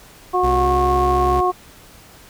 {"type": "harmonic tone", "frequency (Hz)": 363.4, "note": "F#4", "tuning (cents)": -31, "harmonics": [1, 2, 3], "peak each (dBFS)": [-19, -19, -19], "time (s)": [0.33, 1.52], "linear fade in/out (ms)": 20}
{"type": "tone with pitch glide", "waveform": "40% pulse", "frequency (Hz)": [64.1, 67.48], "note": ["C2", "C#2"], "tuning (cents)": [-35, -46], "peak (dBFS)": -20, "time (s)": [0.43, 1.41], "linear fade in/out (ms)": 10, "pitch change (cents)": 89, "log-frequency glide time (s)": [0.55, 0.67]}
{"effects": ["pink hiss -45 dBFS RMS until 2.29 s"]}